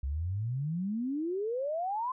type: exponential sweep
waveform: sine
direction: up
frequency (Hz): 64.5 to 1051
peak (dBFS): -30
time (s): 0.03-2.12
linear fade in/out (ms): 5
effects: none